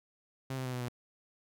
sawtooth tone with pitch steps, 132.6 / 129.87 / 127.2 / 124.58 / 122.02 Hz, C3 / C3 / C3 / B2 / B2, +23 / -13 / -48 / +15 / -20 cents, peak -31 dBFS, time 0.5-0.885 s, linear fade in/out 5 ms, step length 77 ms, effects none

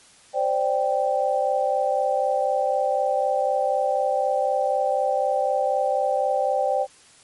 sine chord, C suspended second, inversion none, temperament equal, 523.3 / 587.3 / 784 Hz, C5 / D5 / G5, 0 / 0 / 0 cents, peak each -24 / -24 / -23 dBFS, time 0.33-6.87 s, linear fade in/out 50 ms, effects white hiss -52 dBFS RMS until 7.23 s + MP3 48 kbps

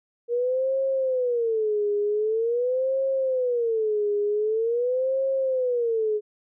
sine tone with vibrato, 470 Hz, A#4, 14 cents sharp, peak -21 dBFS, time 0.28-6.21 s, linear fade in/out 50 ms, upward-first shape sine, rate 0.45 Hz, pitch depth 230 cents each way, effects none

